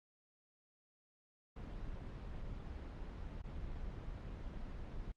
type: noise with dropouts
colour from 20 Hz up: brown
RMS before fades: -45 dBFS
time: 1.56-5.12 s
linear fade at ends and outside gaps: 5 ms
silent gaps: 3.419-3.438 s
effects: low-pass 4000 Hz 12 dB/octave + Opus 24 kbps